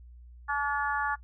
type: harmonic tone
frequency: 286.6 Hz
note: D4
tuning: 42 cents flat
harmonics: 3 / 4 / 5 / 6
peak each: -32 / -32 / -32 / -32 dBFS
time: 0.48-1.16 s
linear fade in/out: 20 ms
effects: noise-tail reverb RT60 0.1 s tail -22 dB re dry + added 60 Hz sine -47 dBFS peak until 1.23 s